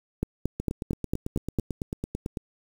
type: two click trains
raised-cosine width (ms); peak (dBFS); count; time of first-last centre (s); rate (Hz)
3; -12 / -17; 7 / 17; 0.23-1.587 / 0.6-2.372; 4.42 / 9.03
effects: 7-bit